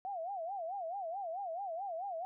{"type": "tone with vibrato", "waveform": "sine", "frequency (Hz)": 723, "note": "F#5", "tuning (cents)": -40, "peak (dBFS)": -37, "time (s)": [0.05, 2.25], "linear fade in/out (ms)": 0, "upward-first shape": "sine", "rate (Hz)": 4.6, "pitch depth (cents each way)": 200, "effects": []}